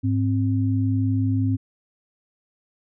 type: tone pair together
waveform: sine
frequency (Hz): 104.45 / 263.2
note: G#2 / C4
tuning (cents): +10 / +10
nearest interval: octave + major third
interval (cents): 1600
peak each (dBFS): -20 / -23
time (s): 0.03-1.57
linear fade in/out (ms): 20
effects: none